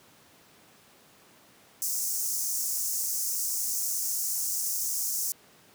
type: high-pass noise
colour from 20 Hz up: pink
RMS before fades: -30 dBFS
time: 1.82-5.32 s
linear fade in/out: 0 ms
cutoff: 5600 Hz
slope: 48 dB/octave
effects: pink hiss -57 dBFS RMS until 5.74 s + high-pass 150 Hz 12 dB/octave